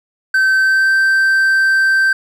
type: tone with pitch glide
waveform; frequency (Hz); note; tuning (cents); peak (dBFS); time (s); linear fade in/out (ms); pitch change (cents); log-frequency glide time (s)
triangle; 1544 to 1560.1; G6 to G6; -27 to -9; -8; 0.34-2.13; 5; +18; 0.59-0.93
effects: none